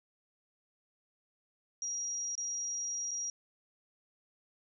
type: tone with dropouts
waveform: sine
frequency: 5710 Hz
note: F8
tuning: 37 cents sharp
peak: -34 dBFS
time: 1.82-3.3 s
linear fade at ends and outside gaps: 1 ms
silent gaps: 2.353-2.378 / 3.11-3.114 s
effects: none